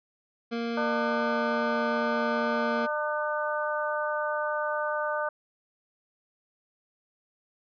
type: tone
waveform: 25% pulse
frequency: 233.1 Hz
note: A#3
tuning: in tune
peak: -25 dBFS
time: 0.51-2.87 s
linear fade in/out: 20 ms
type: harmonic tone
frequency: 300.8 Hz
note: D4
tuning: 42 cents sharp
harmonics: 2 / 3 / 4 / 5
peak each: -30 / -34 / -33 / -33 dBFS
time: 0.77-5.29 s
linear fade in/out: 5 ms
effects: resampled to 11025 Hz

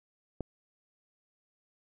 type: click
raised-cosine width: 2 ms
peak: -21 dBFS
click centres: 0.407 s
effects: none

